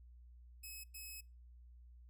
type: tone bursts at uneven times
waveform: 5% pulse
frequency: 2565 Hz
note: E7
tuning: 48 cents flat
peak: -39 dBFS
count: 2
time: 0.63-0.84 / 0.94-1.21 s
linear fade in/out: 10 ms
effects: noise-tail reverb RT60 0.3 s tail -26 dB re dry + added 60 Hz sine -56 dBFS peak until 2.09 s